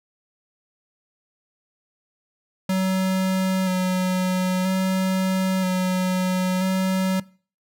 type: tone with vibrato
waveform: square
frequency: 186.4 Hz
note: F#3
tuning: 13 cents sharp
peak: -20 dBFS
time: 2.69-7.2 s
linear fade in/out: 5 ms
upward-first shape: square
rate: 0.51 Hz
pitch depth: 18 cents each way
effects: noise-tail reverb RT60 0.4 s tail -21 dB re dry